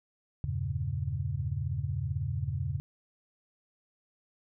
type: chord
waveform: sine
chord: E diminished seventh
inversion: none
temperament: equal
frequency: 82.41 / 98 / 116.54 / 138.59 Hz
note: E2 / G2 / Bb2 / Db3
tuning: 0 / 0 / 0 / 0 cents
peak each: -36 / -35 / -37 / -34 dBFS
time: 0.44-2.8 s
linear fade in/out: 0 ms
effects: none